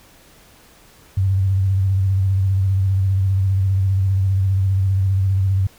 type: tone with vibrato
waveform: sine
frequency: 96.1 Hz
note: G2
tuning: 34 cents flat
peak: -14 dBFS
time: 1.17-5.67 s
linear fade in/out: 5 ms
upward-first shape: square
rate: 15 Hz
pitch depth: 34 cents each way
effects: pink hiss -49 dBFS RMS until 5.78 s